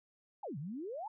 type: exponential two-way sweep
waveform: sine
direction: down then up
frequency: 914 to 130.81 to 914 Hz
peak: -39 dBFS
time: 0.43-1.08 s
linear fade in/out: 5 ms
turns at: 0.58 s
effects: none